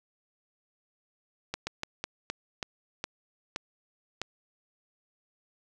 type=slowing click train; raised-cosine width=0.2 ms; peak=-15 dBFS; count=9; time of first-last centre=1.54-4.216 s; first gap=130 ms; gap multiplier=1.26; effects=none